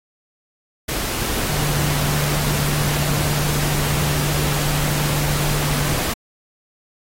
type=tone in noise; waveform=sine; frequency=146.83 Hz; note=D3; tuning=in tune; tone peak=-21 dBFS; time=1.49-5.96 s; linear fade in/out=10 ms; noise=pink; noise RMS=-23 dBFS; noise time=0.88-6.14 s; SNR=-1 dB; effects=AAC 48 kbps